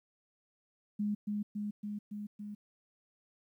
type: tone with echo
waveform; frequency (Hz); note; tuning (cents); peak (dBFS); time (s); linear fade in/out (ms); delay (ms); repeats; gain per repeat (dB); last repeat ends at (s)
sine; 207.7; G#3; 0; -30; 0.99-1.15; 10; 280; 5; -2; 2.55
effects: 12-bit